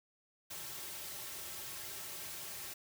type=noise with comb filter; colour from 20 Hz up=white; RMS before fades=-45 dBFS; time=0.5-2.74 s; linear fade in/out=10 ms; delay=4.1 ms; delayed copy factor=-0.7; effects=none